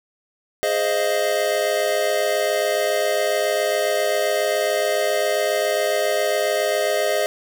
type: chord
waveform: square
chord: F minor seventh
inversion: first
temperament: equal with one note detuned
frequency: 415.3 / 523.3 / 622.3 / 689.6 Hz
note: Ab4 / C5 / Eb5 / F5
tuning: 0 / 0 / 0 / -22 cents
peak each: -26 / -26 / -22 / -28 dBFS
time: 0.63-7.26 s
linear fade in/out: 0 ms
effects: none